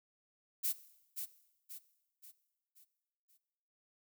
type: noise with echo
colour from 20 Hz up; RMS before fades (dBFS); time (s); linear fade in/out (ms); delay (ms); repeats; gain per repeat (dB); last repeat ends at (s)
violet; -34; 0.63-0.73; 20; 530; 5; -7; 3.38
effects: noise-tail reverb RT60 1.0 s tail -17 dB re dry